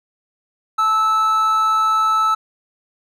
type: tone pair together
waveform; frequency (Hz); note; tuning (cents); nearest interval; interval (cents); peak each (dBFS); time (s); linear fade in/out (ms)
triangle; 873 / 1308; A5 / E6; -14 / -14; perfect fifth; 700; -23 / -12; 0.78-2.35; 10
effects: none